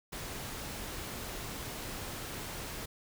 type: noise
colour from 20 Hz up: pink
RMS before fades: -41 dBFS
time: 0.12-2.86 s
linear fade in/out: 10 ms
effects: none